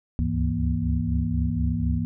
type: tone cluster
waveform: sine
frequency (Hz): 70.1 / 74.2 / 101 / 164.3 / 237.5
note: C#2 / D2 / G#2 / E3 / A#3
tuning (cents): +20 / +18 / -48 / -5 / +33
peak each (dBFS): -28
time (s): 0.19-2.05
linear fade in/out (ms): 0
effects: none